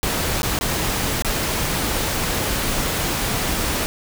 pink noise with dropouts, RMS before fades -22 dBFS, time 0.03-3.86 s, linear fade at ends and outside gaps 0 ms, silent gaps 0.42-0.431 / 0.589-0.611 / 1.222-1.247 s, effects none

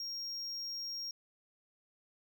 triangle tone, 5580 Hz, F8, 2 cents flat, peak -37 dBFS, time 0-1.11 s, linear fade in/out 2 ms, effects none

